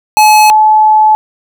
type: tone pair in turn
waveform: square / sine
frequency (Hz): 855 / 861.4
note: A5 / A5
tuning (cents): -50 / -37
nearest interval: unison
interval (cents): 13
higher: second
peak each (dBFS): -3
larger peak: neither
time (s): 0.17-0.5 / 0.5-1.15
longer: second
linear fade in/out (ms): 0
effects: none